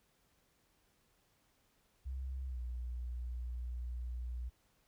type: tone with pitch glide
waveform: sine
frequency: 65.41 to 60.68 Hz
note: C2 to B1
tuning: 0 to -30 cents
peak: -38 dBFS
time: 2.05-4.5 s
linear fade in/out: 20 ms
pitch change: -130 cents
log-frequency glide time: 2.47-2.59 s
effects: pink hiss -74 dBFS RMS until 4.87 s